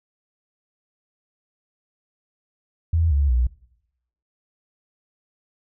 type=tone with pitch steps; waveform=sine; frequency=82.41 / 70.92 / 61.03 Hz; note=E2 / C#2 / B1; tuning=0 / +40 / -20 cents; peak=-16 dBFS; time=2.93-3.47 s; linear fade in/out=5 ms; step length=180 ms; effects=noise-tail reverb RT60 0.8 s tail -21 dB re dry